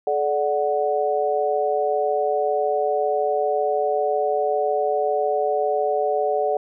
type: chord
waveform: sine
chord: D major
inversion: second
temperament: equal with one note detuned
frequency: 429.2 / 587.3 / 740 Hz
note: A4 / D5 / F#5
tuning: -43 / 0 / 0 cents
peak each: -23 dBFS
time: 0.07-6.57 s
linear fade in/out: 2 ms
effects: none